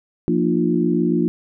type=harmonic tone with a mistuned harmonic; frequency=58.27 Hz; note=A#1; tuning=in tune; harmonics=3 / 4 / 5 / 6; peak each=-21 / -21 / -21 / -21 dBFS; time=0.28-1.28 s; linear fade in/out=0 ms; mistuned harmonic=5; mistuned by=+62 cents; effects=none